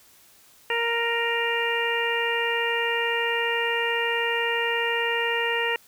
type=harmonic tone with a mistuned harmonic; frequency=465.9 Hz; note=A#4; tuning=1 cent flat; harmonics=1 / 2 / 3 / 4 / 5 / 6; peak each=-28 / -30 / -35 / -27 / -32 / -29 dBFS; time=0.7-5.76 s; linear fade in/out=2 ms; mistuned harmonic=5; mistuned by=+37 cents; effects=white hiss -55 dBFS RMS until 5.87 s